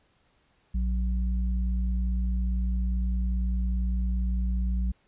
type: tone pair together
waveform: sine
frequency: 58.84 / 186.8 Hz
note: A#1 / F#3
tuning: +17 / +17 cents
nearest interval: octave + minor sixth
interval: 2000 cents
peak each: -24 / -34 dBFS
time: 0.74-4.92 s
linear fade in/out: 10 ms
effects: pink hiss -67 dBFS RMS until 5.07 s + resampled to 8000 Hz